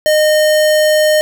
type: tone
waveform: square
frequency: 613 Hz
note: D#5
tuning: 26 cents flat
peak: -9 dBFS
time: 0.06-1.21 s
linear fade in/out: 0 ms
effects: none